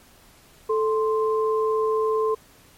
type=tone pair together; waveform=sine; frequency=437.7 / 1046.5 Hz; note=A4 / C6; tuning=-9 / 0 cents; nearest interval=octave + minor third; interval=1509 cents; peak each=-20 / -26 dBFS; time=0.69-2.35 s; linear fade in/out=10 ms; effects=pink hiss -53 dBFS RMS until 2.77 s + MP3 64 kbps